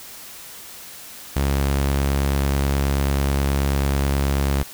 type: tone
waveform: sawtooth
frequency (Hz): 69.3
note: C#2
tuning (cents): 0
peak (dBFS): -14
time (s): 1.36-4.63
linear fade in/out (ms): 5
effects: white hiss -39 dBFS RMS until 4.73 s